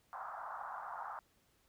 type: band-pass noise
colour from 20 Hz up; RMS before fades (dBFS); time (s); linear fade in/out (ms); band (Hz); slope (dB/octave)
pink; -45; 0.13-1.19; 0; 720 to 1400; 48
effects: pink hiss -73 dBFS RMS until 1.68 s